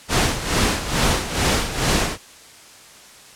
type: noise with tremolo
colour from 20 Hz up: pink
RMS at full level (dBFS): -17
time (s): 0.08-2.18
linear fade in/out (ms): 50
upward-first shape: sine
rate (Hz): 2.3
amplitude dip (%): 70
effects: white hiss -44 dBFS RMS until 3.35 s + low-pass 9000 Hz 12 dB/octave